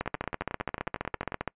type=two click trains; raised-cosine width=0.5 ms; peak=-19 / -14 dBFS; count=15 / 23; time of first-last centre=0.06-1.321 / 0.01-1.477 s; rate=11.1 / 15 Hz; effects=noise-tail reverb RT60 0.1 s tail -26 dB re dry + resampled to 8000 Hz